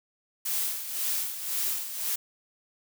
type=noise with tremolo; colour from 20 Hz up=blue; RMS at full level=-28 dBFS; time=0.45-2.16 s; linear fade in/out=10 ms; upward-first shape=sine; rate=1.9 Hz; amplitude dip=65%; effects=none